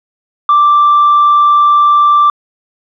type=tone; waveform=sine; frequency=1174.7 Hz; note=D6; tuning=in tune; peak=-3 dBFS; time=0.49-2.3 s; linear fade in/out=2 ms; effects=tanh soft clip ceiling -2 dBFS